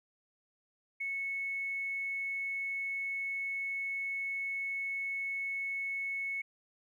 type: tone with tanh clipping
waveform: triangle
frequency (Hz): 2203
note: C#7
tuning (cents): -11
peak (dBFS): -33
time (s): 1-6.42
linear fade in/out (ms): 10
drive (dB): 2
effects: none